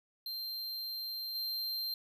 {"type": "tone with level steps", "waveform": "square", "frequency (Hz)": 4158, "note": "C8", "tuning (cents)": -12, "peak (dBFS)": [-38, -35], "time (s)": [0.26, 1.94], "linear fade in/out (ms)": 2, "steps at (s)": 1.35, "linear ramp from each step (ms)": 2, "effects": []}